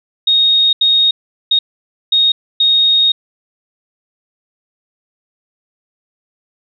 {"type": "tone bursts at uneven times", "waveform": "sine", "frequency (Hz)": 3729, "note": "A#7", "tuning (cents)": 0, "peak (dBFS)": -8, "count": 5, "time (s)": [[0.27, 0.73], [0.81, 1.11], [1.51, 1.59], [2.12, 2.32], [2.6, 3.12]], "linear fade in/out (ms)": 5, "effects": []}